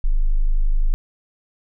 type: tone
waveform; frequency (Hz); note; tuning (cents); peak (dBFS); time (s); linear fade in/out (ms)
sine; 25.83; G#0; -8; -13; 0.04-0.94; 0
effects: none